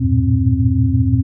sine tone cluster, 82.2 / 98.9 / 113.8 / 119.9 / 263.6 Hz, E2 / G2 / A#2 / A#2 / C4, -4 / +16 / -41 / +49 / +13 cents, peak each -18 dBFS, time 0-1.23 s, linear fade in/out 20 ms, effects none

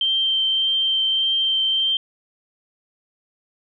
sine tone with vibrato, 3136 Hz, G7, in tune, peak -17 dBFS, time 0.01-1.97 s, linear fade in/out 2 ms, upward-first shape triangle, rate 1.7 Hz, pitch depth 10 cents each way, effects none

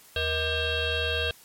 sine tone with frequency modulation, 1586 Hz, G6, 20 cents sharp, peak -24 dBFS, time 0.16-1.31 s, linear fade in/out 2 ms, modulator 555 Hz, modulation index 3.9, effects white hiss -53 dBFS RMS until 1.44 s + MP3 64 kbps

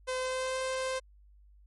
sawtooth tone with pitch glide, 513 to 521.4 Hz, C5 to C5, -34 to -6 cents, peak -27 dBFS, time 0.07-1 s, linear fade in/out 20 ms, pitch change +28 cents, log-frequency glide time 0.17-0.61 s, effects added 50 Hz sine -55 dBFS peak until 1.66 s + MP3 48 kbps

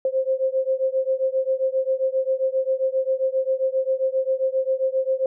sine beating tone pair, 523.3 / 530.8 Hz, C5 / C5, 0 / +25 cents, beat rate 7.5 Hz, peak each -22 / -23 dBFS, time 0.05-5.26 s, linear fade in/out 2 ms, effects none

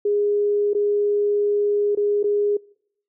sine tone with dropouts, 411.7 Hz, G#4, 15 cents flat, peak -17 dBFS, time 0.05-2.57 s, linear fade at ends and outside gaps 5 ms, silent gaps 0.734-0.748 / 1.951-1.972 / 2.23-2.24 s, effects noise-tail reverb RT60 0.7 s tail -24 dB re dry

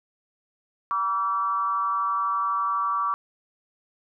sine tone with frequency modulation, 1152 Hz, D6, 34 cents flat, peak -22 dBFS, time 0.91-3.14 s, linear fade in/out 0 ms, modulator 192 Hz, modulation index 0.62, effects none

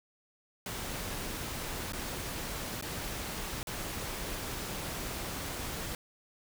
pink noise with dropouts, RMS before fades -38 dBFS, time 0.66-5.95 s, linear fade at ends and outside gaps 1 ms, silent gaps 1.922-1.933 / 2.812-2.824 / 3.63-3.671 s, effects none

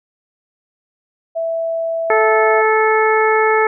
sine tone, 659.3 Hz, E5, in tune, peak -17 dBFS, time 1.35-2.62 s, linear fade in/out 20 ms
harmonic tone, 436.5 Hz, A4, 14 cents flat, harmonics 1 / 2 / 3 / 4 / 5, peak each -14 / -17 / -19 / -20 / -21 dBFS, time 2.1-3.67 s, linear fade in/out 2 ms
effects none

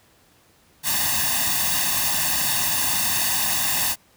white noise with comb filter, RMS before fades -22 dBFS, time 0.83-3.96 s, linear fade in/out 50 ms, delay 1.1 ms, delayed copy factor +1, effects pink hiss -57 dBFS RMS until 4.16 s + high-pass 60 Hz 12 dB/octave

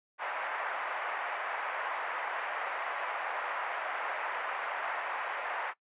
pink band-pass noise, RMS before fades -36 dBFS, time 0.18-5.74 s, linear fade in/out 50 ms, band 680 to 2100 Hz, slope 24 dB/octave, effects noise-tail reverb RT60 0.1 s tail -20 dB re dry + resampled to 8000 Hz

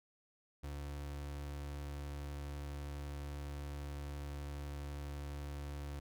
35% pulse tone, 71.9 Hz, D2, 36 cents flat, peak -40 dBFS, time 0.63-6 s, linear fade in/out 10 ms, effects none

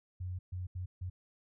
sine tone bursts at uneven times, 91 Hz, F#2, 28 cents flat, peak -36 dBFS, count 4, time 0.2-0.39 / 0.52-0.67 / 0.75-0.86 / 1.01-1.1 s, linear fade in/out 10 ms, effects none

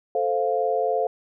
sine chord, F major, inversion first, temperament equal, 440 / 523.3 / 698.5 Hz, A4 / C5 / F5, 0 / 0 / 0 cents, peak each -25 / -25 / -24 dBFS, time 0.15-1.07 s, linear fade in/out 2 ms, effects none

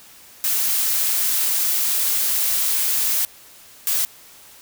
blue noise bursts at uneven times, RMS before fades -20 dBFS, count 2, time 0.44-3.25 / 3.87-4.05 s, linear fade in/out 0 ms, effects white hiss -46 dBFS RMS until 4.61 s

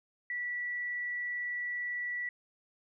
sine tone, 1953 Hz, B6, 20 cents flat, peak -33 dBFS, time 0.3-2.29 s, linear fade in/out 2 ms, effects none

